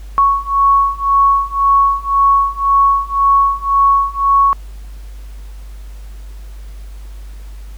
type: beating tone pair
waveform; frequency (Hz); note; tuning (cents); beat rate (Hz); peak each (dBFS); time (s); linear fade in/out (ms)
sine; 1108.7 / 1110.6; C#6 / C#6; 0 / +3; 1.9; -13 / -12; 0.18-4.53; 0
effects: added 50 Hz sine -28 dBFS peak until 7.77 s + pink hiss -47 dBFS RMS until 7.77 s